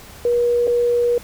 sine tone with dropouts, 480 Hz, B4, 49 cents flat, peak -14 dBFS, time 0.25-1.18 s, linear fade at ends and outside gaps 2 ms, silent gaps 0.671-0.677 s, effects added 74 Hz sine -47 dBFS peak until 1.23 s + pink hiss -41 dBFS RMS until 1.23 s

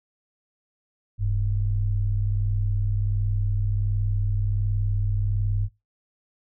sine tone pair together, 40.06 / 101.4 Hz, E1 / G#2, -49 / -41 cents, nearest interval octave + major third, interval 1608 cents, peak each -25 / -23 dBFS, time 1.18-5.69 s, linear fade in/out 50 ms, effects noise-tail reverb RT60 0.2 s tail -18 dB re dry

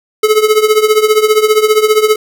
square tone with tremolo, 430 Hz, A4, 40 cents flat, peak -4 dBFS, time 0.23-2.16 s, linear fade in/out 5 ms, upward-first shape triangle, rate 15 Hz, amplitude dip 85%, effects none

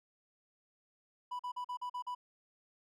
triangle tone bursts, 988 Hz, B5, in tune, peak -35 dBFS, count 7, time 1.31-2.15 s, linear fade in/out 10 ms, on 84 ms, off 42 ms, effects none

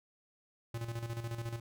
square tone with tremolo, 116.2 Hz, A#2, 5 cents flat, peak -36 dBFS, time 0.74-1.6 s, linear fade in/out 5 ms, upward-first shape square, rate 14 Hz, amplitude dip 60%, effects none

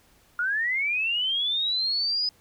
sine linear sweep, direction up, 1396.9 to 5030 Hz, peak -23 dBFS, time 0.39-2.29 s, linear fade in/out 2 ms, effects pink hiss -60 dBFS RMS until 2.4 s

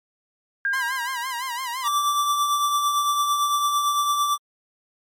sine tone with exponential decay, 1608 Hz, G6, 44 cents sharp, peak -19 dBFS, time 0.65-2.26 s, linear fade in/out 1 ms, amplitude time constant 350 ms
sawtooth tone with vibrato, 998 Hz, B5, 18 cents sharp, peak -23 dBFS, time 0.73-1.88 s, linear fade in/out 5 ms, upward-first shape sine, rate 5.9 Hz, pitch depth 110 cents each way
square tone with tremolo, 1167 Hz, D6, 11 cents flat, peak -18 dBFS, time 1.83-4.38 s, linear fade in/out 50 ms, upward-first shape triangle, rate 8.9 Hz, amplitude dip 45%
effects MP3 64 kbps

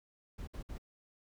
brown noise bursts, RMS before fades -43 dBFS, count 3, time 0.38-0.782 s, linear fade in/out 10 ms, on 94 ms, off 60 ms, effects none

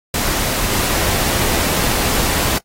pink noise, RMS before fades -18 dBFS, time 0.14-2.58 s, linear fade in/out 2 ms, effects noise-tail reverb RT60 0.1 s tail -20 dB re dry + AAC 48 kbps

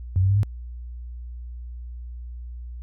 sine tone with pitch steps, 92.5 / 95.93 / 99.48 / 103.17 Hz, F#2 / G2 / G2 / G#2, 0 / -37 / +26 / -11 cents, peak -16 dBFS, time 0.16-0.432 s, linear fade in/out 0 ms, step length 68 ms, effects added 60 Hz sine -33 dBFS peak until 2.82 s

